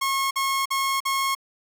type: tone bursts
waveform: sawtooth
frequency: 1086 Hz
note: C#6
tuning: 36 cents flat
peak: -18 dBFS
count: 4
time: 0.01-1.351 s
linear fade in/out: 10 ms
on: 300 ms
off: 47 ms
effects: none